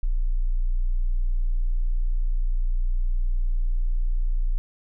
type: tone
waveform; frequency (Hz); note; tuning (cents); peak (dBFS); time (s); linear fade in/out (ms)
sine; 29.76; A#0; +37; -19; 0.03-4.58; 0
effects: none